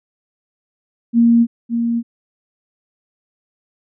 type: tone with echo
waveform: sine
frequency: 233.6 Hz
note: A#3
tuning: 4 cents sharp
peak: -8 dBFS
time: 1.13-1.47 s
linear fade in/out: 50 ms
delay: 560 ms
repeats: 1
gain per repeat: -7 dB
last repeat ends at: 2.03 s
effects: none